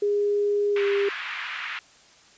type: tone with pitch glide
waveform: sine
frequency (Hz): 410 to 401.3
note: G#4 to G4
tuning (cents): -22 to +41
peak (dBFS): -20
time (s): 0.02-1.09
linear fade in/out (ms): 5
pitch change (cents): -37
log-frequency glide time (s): 0.72-0.83
type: band-pass noise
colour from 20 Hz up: white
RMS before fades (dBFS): -33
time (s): 0.76-1.79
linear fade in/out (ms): 2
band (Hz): 1200 to 2600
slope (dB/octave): 24
effects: white hiss -54 dBFS RMS until 2.37 s + resampled to 16000 Hz